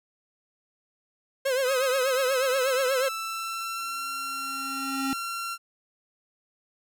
45% pulse tone with vibrato, 523.3 Hz, C5, in tune, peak -23 dBFS, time 1.45-3.09 s, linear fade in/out 10 ms, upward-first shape triangle, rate 8.3 Hz, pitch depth 110 cents each way
sawtooth tone with pitch glide, 1268 to 1366.9 Hz, D#6 to F6, +32 to -38 cents, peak -27 dBFS, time 1.64-5.58 s, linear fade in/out 50 ms, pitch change +130 cents, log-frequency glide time 1.82-4.09 s
square tone with exponential growth, 269.8 Hz, C#4, 47 cents flat, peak -26 dBFS, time 3.79-5.13 s, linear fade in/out 0 ms, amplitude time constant 290 ms
effects none

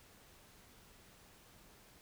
silence, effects pink hiss -62 dBFS RMS until 2.01 s

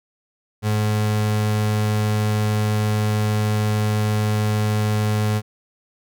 35% pulse tone, 106.4 Hz, G#2, 42 cents sharp, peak -16 dBFS, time 0.62-5.42 s, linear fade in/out 50 ms, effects none

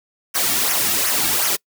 white noise with flanger, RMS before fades -19 dBFS, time 0.34-1.57 s, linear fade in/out 20 ms, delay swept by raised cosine 0.24 to 2.04 ms, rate 2.7 Hz, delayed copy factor -0.6, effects noise-tail reverb RT60 0.1 s tail -26 dB re dry

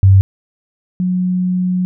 sine tone pair in turn, 96.5 / 182.17 Hz, G2 / F#3, -27 / -27 cents, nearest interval major seventh, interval 1100 cents, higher second, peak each -4 / -13 dBFS, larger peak first, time 0.03-0.21 / 1-1.85 s, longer second, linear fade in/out 0 ms, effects none

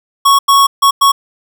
square tone bursts at uneven times, 1108 Hz, C#6, 1 cent flat, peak -6 dBFS, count 4, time 0.25-0.39 / 0.48-0.67 / 0.82-0.91 / 1.01-1.12 s, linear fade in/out 10 ms, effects none

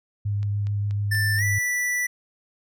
sine tone with vibrato, 102.2 Hz, G#2, 27 cents flat, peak -22 dBFS, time 0.25-1.59 s, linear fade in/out 10 ms, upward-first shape sine, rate 6.9 Hz, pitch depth 11 cents each way
click train, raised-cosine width 0.2 ms, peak -28 dBFS, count 5, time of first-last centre 0.43-1.389 s, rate 4.17 Hz
square tone with pitch glide, 1774 to 1968.4 Hz, A6 to B6, +14 to -6 cents, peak -23 dBFS, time 1.11-2.07 s, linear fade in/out 10 ms, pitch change +180 cents, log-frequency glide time 1.37-1.43 s
effects none

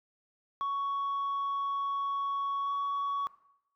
sine tone with pitch glide, 1115 to 1122.8 Hz, C#6 to C#6, +10 to +22 cents, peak -27 dBFS, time 0.61-3.27 s, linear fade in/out 0 ms, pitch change +12 cents, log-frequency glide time 2.63-2.71 s, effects noise-tail reverb RT60 0.8 s tail -18 dB re dry + tanh soft clip ceiling -28 dBFS

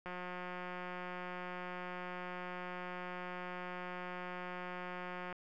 click train, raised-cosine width 0.5 ms, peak -29 dBFS, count 949, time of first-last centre 0.06-5.327 s, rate 180 Hz, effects none

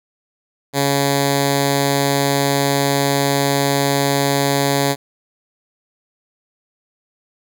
5% pulse tone with notch filter, 140 Hz, C#3, 18 cents sharp, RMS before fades -17 dBFS, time 0.73-4.96 s, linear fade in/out 50 ms, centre 1300 Hz, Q 1.1, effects none

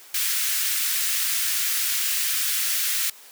white high-pass noise, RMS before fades -24 dBFS, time 0.14-3.1 s, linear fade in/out 5 ms, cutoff 1500 Hz, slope 24 dB/octave, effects white hiss -47 dBFS RMS until 3.31 s + high-pass 400 Hz 12 dB/octave

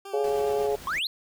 20% pulse tone with vibrato, 389.9 Hz, G4, 9 cents flat, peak -33 dBFS, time 0.05-0.67 s, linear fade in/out 5 ms, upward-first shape triangle, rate 7.7 Hz, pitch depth 40 cents each way
harmonic tone, 140 Hz, C#3, 18 cents sharp, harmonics 3 / 4 / 5 / 6, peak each -24 / -31 / -32 / -36 dBFS, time 0.13-0.76 s, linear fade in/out 10 ms
pink noise with tremolo, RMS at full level -43 dBFS, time 0.24-0.99 s, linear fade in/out 0 ms, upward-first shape square, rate 8.7 Hz, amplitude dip 25%
triangle exponential sweep, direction up, 1018 to 4355 Hz, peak -24 dBFS, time 0.87-1.07 s, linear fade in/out 2 ms
effects none

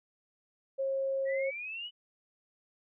sine tone, 540 Hz, C#5, 45 cents flat, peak -29 dBFS, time 0.78-1.51 s, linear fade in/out 20 ms
sine exponential sweep, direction up, 1900 to 2998 Hz, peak -37 dBFS, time 1.25-1.91 s, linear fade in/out 50 ms
effects none

